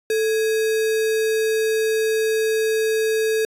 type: tone with sample-and-hold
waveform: sine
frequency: 440 Hz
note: A4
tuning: in tune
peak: -17 dBFS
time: 0.1-3.45 s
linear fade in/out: 2 ms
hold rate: 2100 Hz
effects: resampled to 32000 Hz